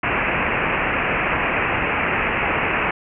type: low-pass noise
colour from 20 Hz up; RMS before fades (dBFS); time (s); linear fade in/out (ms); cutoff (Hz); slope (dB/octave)
white; -21; 0.03-2.91; 5; 2700; 96
effects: none